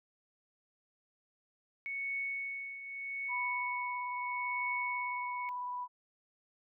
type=tone with tremolo; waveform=sine; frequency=2217 Hz; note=C#7; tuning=in tune; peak=-33 dBFS; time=1.86-5.49 s; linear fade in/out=0 ms; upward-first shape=triangle; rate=0.79 Hz; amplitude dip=70%
type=tone with vibrato; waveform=sine; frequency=987.8 Hz; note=B5; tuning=in tune; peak=-36 dBFS; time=3.28-5.88 s; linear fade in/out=50 ms; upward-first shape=sine; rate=18 Hz; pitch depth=13 cents each way
effects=none